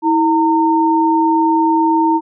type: tone pair together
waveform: sine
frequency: 323.8 / 914.5 Hz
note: E4 / A#5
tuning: -31 / -33 cents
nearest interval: octave + tritone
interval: 1798 cents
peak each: -13 dBFS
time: 0.02-2.21 s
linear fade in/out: 50 ms
effects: none